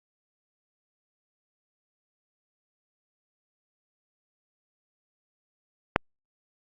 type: click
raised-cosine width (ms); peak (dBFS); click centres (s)
0.5; -3; 5.961
effects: Opus 48 kbps